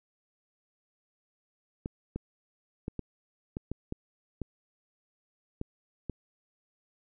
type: clicks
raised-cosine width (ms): 3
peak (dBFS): -21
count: 10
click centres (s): 1.859 / 2.16 / 2.881 / 2.993 / 3.569 / 3.716 / 3.924 / 4.417 / 5.614 / 6.097
effects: none